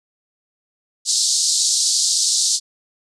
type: band-pass noise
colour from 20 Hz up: pink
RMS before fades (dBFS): -18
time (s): 1.05-2.6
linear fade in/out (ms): 50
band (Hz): 4100 to 8800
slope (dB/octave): 48
effects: none